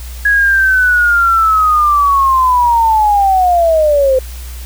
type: linear sweep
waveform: sine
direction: down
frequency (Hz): 1670 to 510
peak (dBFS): -7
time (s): 0.25-4.19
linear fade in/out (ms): 5
effects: added 61 Hz sine -24 dBFS peak until 4.65 s + white hiss -35 dBFS RMS until 4.65 s